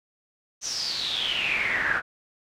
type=noise with band-pass filter sweep; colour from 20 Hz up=brown; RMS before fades=-27 dBFS; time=0.61-2.02 s; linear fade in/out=50 ms; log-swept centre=6100 to 1500 Hz; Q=8.9; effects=none